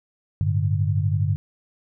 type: chord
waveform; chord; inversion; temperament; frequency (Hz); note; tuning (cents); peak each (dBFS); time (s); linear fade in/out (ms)
sine; G suspended second; none; just; 98 / 110.25 / 147; G2 / A2 / D3; 0 / +4 / +2; -21 / -26 / -24; 0.41-1.36; 0
effects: none